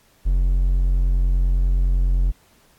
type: tone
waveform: triangle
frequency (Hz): 44.95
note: F#1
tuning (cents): -49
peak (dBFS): -13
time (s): 0.25-2.32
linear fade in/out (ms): 20
effects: pink hiss -57 dBFS RMS until 2.78 s + AAC 64 kbps